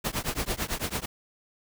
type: noise with tremolo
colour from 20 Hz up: pink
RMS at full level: -27 dBFS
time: 0.04-1.06 s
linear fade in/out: 10 ms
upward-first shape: triangle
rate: 9 Hz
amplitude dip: 100%
effects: none